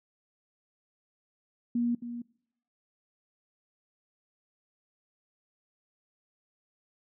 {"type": "tone with echo", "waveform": "sine", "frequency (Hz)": 238.3, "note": "A#3", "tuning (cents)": 38, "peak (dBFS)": -25, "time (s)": [1.75, 1.95], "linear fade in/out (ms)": 5, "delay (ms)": 270, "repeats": 1, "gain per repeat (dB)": -10, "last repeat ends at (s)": 2.22, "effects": ["noise-tail reverb RT60 0.7 s tail -22 dB re dry"]}